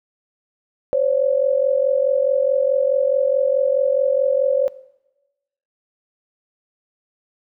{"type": "tone pair together", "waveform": "sine", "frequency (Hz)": [522, 566.7], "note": ["C5", "C#5"], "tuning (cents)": [-4, 38], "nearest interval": "minor second", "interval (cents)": 142, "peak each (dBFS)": -18, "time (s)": [0.93, 4.68], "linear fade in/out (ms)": 0, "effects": ["noise-tail reverb RT60 1.0 s tail -20 dB re dry"]}